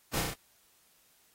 pink noise with echo, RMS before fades -33 dBFS, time 0.13-0.21 s, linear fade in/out 10 ms, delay 33 ms, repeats 4, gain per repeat -2 dB, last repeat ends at 0.342 s, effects white hiss -66 dBFS RMS until 1.34 s + AAC 48 kbps

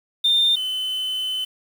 triangle tone pair in turn, 3612 / 3037 Hz, A7 / F#7, +45 / +44 cents, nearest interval minor third, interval 301 cents, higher first, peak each -12 / -21 dBFS, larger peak first, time 0.24-0.56 / 0.56-1.45 s, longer second, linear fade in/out 10 ms, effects tanh soft clip ceiling -11 dBFS + 7-bit

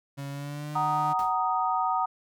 35% pulse tone with pitch glide, 139.7 to 151.47 Hz, C#3 to D#3, +14 to -46 cents, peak -32 dBFS, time 0.17-1.14 s, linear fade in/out 20 ms, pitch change +140 cents, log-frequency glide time 0.3-0.77 s
sine chord, D# minor, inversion first, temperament equal with one note detuned, 749.9 / 932.3 / 1244.5 Hz, F#5 / A#5 / D#6, +23 / 0 / 0 cents, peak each -28 dBFS, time 0.75-2.06 s, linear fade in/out 10 ms
pink noise with exponential decay, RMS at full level -41 dBFS, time 1.19-1.41 s, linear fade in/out 1 ms, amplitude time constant 46 ms
effects none

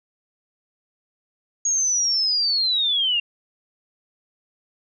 sine linear sweep, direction down, 6645 to 2753 Hz, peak -18 dBFS, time 1.65-3.2 s, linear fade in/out 5 ms, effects none

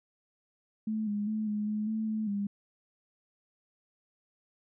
sine tone with pitch steps, 217.5 / 206.4 / 216.3 / 209.7 / 212.4 / 219.4 / 217.2 / 202 Hz, A3 / G#3 / A3 / G#3 / G#3 / A3 / A3 / G#3, -20 / -10 / -29 / +17 / +39 / -5 / -22 / -48 cents, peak -29 dBFS, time 0.87-2.47 s, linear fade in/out 5 ms, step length 200 ms, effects none

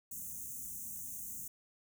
white band-stop noise, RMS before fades -44 dBFS, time 0.11-1.48 s, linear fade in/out 5 ms, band 270 to 6100 Hz, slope 96 dB/octave, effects none

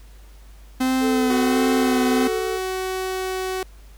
45% pulse tone with vibrato, 257.2 Hz, C4, 30 cents flat, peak -18 dBFS, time 0.8-2.28 s, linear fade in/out 10 ms, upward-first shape sine, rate 1.4 Hz, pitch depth 22 cents each way
triangle tone with tremolo, 440 Hz, A4, in tune, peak -21 dBFS, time 1-2.6 s, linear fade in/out 50 ms, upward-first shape square, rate 1.8 Hz, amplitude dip 30%
sawtooth tone with pitch glide, 370 to 374.9 Hz, F#4 to F#4, 0 to +23 cents, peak -20 dBFS, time 1.3-3.63 s, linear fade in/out 2 ms, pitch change +23 cents, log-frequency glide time 1.74-2.52 s
effects added 50 Hz sine -42 dBFS peak until 3.97 s + pink hiss -54 dBFS RMS until 3.97 s

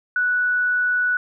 sine tone, 1477 Hz, F#6, 3 cents flat, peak -17 dBFS, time 0.16-1.17 s, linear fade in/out 2 ms, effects none

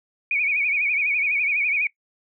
sine tone with vibrato, 2349 Hz, D7, in tune, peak -19 dBFS, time 0.31-1.87 s, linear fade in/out 2 ms, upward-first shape sine, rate 12 Hz, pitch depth 110 cents each way, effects noise-tail reverb RT60 0.1 s tail -20 dB re dry

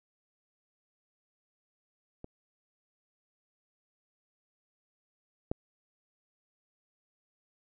clicks, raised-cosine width 2 ms, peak -29 / -17 dBFS, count 2, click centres 2.244 / 5.515 s, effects none

